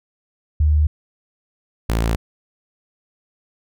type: tone pair in turn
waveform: sine / sawtooth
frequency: 75.6 / 56.2 Hz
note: D#2 / A1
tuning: -49 / +37 cents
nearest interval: perfect fourth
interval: 514 cents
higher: first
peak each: -12 / -13 dBFS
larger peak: first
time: 0.6-0.87 / 1.89-2.16 s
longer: neither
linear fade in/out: 5 ms
effects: none